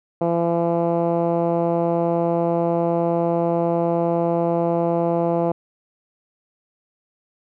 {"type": "tone with low-pass filter", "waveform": "10% pulse", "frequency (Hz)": 169.5, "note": "E3", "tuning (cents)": 49, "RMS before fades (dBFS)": -20, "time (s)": [0.21, 5.52], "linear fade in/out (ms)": 5, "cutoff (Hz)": 660, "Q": 1.5, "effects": []}